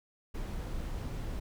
brown noise, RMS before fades -37 dBFS, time 0.34-1.4 s, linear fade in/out 10 ms, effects none

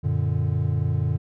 triangle chord, Gb augmented, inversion none, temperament equal, 92.5 / 116.54 / 146.83 Hz, Gb2 / Bb2 / D3, 0 / 0 / 0 cents, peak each -23 dBFS, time 0.03-1.18 s, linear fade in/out 20 ms, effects none

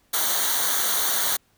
white noise with comb filter, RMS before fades -23 dBFS, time 0.13-1.37 s, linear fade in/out 10 ms, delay 0.39 ms, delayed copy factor -0.8, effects pink hiss -64 dBFS RMS until 1.57 s

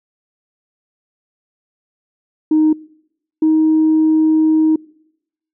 sine tone pair in turn, 310.7 / 314.5 Hz, D#4 / D#4, -2 / +19 cents, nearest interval unison, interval 21 cents, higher second, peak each -8 dBFS, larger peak neither, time 2.51-2.73 / 3.42-4.76 s, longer second, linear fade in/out 5 ms, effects noise-tail reverb RT60 0.8 s tail -24 dB re dry + tanh soft clip ceiling -6 dBFS

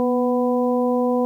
harmonic tone with a mistuned harmonic, 248.6 Hz, B3, 12 cents sharp, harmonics 1 / 2 / 3 / 4, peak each -20 / -20 / -28 / -29 dBFS, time 0-1.25 s, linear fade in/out 0 ms, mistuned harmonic 1, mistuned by -30 cents, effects 9-bit

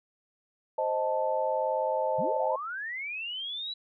sine chord, A diminished, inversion first, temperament equal, 523.3 / 622.3 / 880 Hz, C5 / Eb5 / A5, 0 / 0 / 0 cents, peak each -30 dBFS, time 0.78-2.56 s, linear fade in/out 5 ms
sine linear sweep, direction up, 119.2 to 3967 Hz, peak -33 dBFS, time 2.18-3.74 s, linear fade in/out 10 ms
effects none

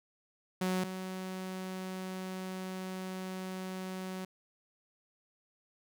sawtooth tone pair in turn, 185 / 186.83 Hz, F#3 / F#3, 0 / +17 cents, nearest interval unison, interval 17 cents, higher second, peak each -26 / -34 dBFS, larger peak first, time 0.61-0.84 / 0.84-4.25 s, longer second, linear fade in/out 5 ms, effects none

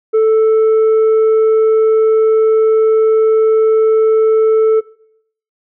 sine tone with tanh clipping, 440 Hz, A4, in tune, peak -8 dBFS, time 0.13-4.81 s, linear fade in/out 20 ms, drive 3 dB, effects noise-tail reverb RT60 0.7 s tail -21 dB re dry

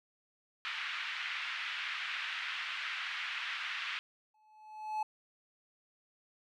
white band-pass noise, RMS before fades -39 dBFS, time 0.65-3.99 s, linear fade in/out 0 ms, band 1300 to 3000 Hz, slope 24 dB/octave
triangle tone with exponential growth, 860 Hz, A5, 40 cents flat, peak -28 dBFS, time 4.34-5.03 s, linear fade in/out 5 ms, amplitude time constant 150 ms
effects none

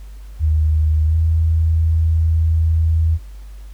sine tone with pitch glide, 77.78 to 80.94 Hz, D#2 to E2, 0 to -31 cents, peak -12 dBFS, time 0.39-3.19 s, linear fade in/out 50 ms, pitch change +69 cents, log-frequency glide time 1.06-1.16 s, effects added 50 Hz sine -32 dBFS peak until 3.73 s + pink hiss -52 dBFS RMS until 3.73 s

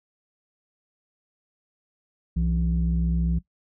sine tone pair together, 63.23 / 168.8 Hz, B1 / E3, +41 / +41 cents, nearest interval octave + perfect fourth, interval 1700 cents, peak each -22 / -23 dBFS, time 2.36-3.39 s, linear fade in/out 10 ms, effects noise-tail reverb RT60 0.1 s tail -17 dB re dry + tanh soft clip ceiling -15 dBFS

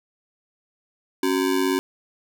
square ring-modulated tone, 324.4 Hz, E4, 28 cents flat, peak -17 dBFS, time 1.23-1.79 s, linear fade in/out 0 ms, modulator 48.6 Hz, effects none

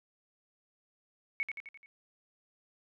sine tone with echo, 2217 Hz, C#7, in tune, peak -29 dBFS, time 1.4-1.43 s, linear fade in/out 0 ms, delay 86 ms, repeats 5, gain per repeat -5 dB, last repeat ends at 1.86 s, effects none

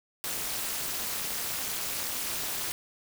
white noise with amplitude modulation, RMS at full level -29 dBFS, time 0.24-2.72 s, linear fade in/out 0 ms, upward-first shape sine, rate 265 Hz, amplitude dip 95%, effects none

